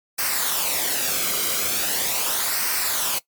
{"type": "noise with flanger", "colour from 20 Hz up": "white", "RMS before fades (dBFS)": -23, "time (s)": [0.18, 3.19], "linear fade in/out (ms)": 10, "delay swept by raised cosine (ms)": [0.28, 1.14], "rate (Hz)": 0.4, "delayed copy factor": -0.6, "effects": ["noise-tail reverb RT60 0.1 s tail -19 dB re dry", "MP3 96 kbps"]}